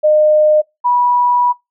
sine tone pair in turn, 610 / 976.2 Hz, D#5 / B5, -34 / -20 cents, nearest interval minor sixth, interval 814 cents, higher second, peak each -7 / -10 dBFS, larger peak first, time 0.03-0.62 / 0.84-1.53 s, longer second, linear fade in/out 20 ms, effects noise-tail reverb RT60 0.2 s tail -23 dB re dry

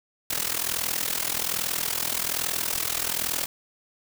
white noise with amplitude modulation, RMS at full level -24 dBFS, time 0.3-3.46 s, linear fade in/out 5 ms, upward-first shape sine, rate 41.2 Hz, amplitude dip 85%, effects none

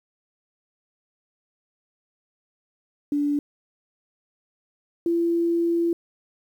sine tone pair in turn, 290 / 338.8 Hz, D4 / E4, -22 / +48 cents, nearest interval minor third, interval 270 cents, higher second, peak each -20 / -19 dBFS, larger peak second, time 3.12-3.39 / 5.06-5.93 s, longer second, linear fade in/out 2 ms, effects 9-bit

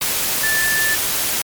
sine tone in noise, 1756 Hz, A6, 4 cents flat, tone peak -17 dBFS, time 0.43-0.95 s, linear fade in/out 5 ms, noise white, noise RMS -20 dBFS, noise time 0.01-1.42 s, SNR 0 dB, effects MP3 96 kbps

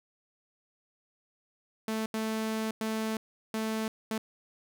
sawtooth tone bursts at uneven times, 220 Hz, A3, in tune, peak -26 dBFS, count 5, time 1.88-2.06 / 2.14-2.71 / 2.81-3.17 / 3.54-3.88 / 4.11-4.18 s, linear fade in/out 2 ms, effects none

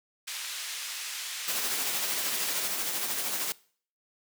pink band-pass noise, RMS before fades -37 dBFS, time 0.27-2.68 s, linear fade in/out 10 ms, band 2300 to 11000 Hz, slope 12 dB/octave
white noise with tremolo, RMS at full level -30 dBFS, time 1.48-3.52 s, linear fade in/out 0 ms, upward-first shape sine, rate 13 Hz, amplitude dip 35%
effects noise-tail reverb RT60 0.5 s tail -22 dB re dry + high-pass 200 Hz 12 dB/octave

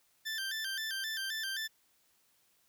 20% pulse tone with vibrato, 1665 Hz, G#6, 4 cents sharp, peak -30 dBFS, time 0.25-1.68 s, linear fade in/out 20 ms, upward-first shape square, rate 3.8 Hz, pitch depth 100 cents each way, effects white hiss -71 dBFS RMS until 2.68 s

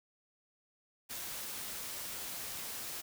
white noise, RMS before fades -42 dBFS, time 1.09-3.02 s, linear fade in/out 20 ms, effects none

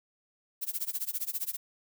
violet noise with tremolo, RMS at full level -31 dBFS, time 0.61-1.57 s, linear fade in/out 20 ms, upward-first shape sine, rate 15 Hz, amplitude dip 95%, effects none

